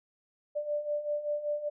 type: beating tone pair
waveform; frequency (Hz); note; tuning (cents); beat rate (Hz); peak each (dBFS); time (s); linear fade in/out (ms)
sine; 587.3 / 592.5; D5 / D5; 0 / +15; 5.2; -36 / -31; 0.55-1.7; 20
effects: none